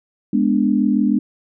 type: chord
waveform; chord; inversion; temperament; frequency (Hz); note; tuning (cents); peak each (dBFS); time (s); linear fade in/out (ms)
sine; G# diminished; none; equal; 207.7 / 246.9 / 293.7; G#3 / B3 / D4; 0 / 0 / 0; -17 / -18 / -19; 0.33-1.19; 5
effects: none